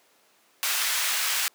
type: high-pass noise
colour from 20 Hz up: pink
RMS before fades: -26 dBFS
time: 0.63-1.48 s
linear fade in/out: 0 ms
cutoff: 1600 Hz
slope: 12 dB/octave
effects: pink hiss -61 dBFS RMS until 1.54 s + high-pass 400 Hz 12 dB/octave